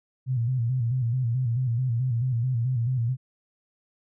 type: tone with vibrato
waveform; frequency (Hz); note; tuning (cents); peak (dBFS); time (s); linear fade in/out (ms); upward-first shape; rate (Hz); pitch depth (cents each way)
sine; 122.5; B2; -14; -22; 0.26-3.17; 50; square; 4.6; 92
effects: none